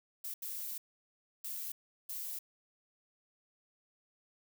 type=noise bursts at uneven times; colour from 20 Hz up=violet; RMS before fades=-41 dBFS; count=4; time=0.24-0.34 / 0.42-0.78 / 1.44-1.72 / 2.09-2.39 s; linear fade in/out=5 ms; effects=none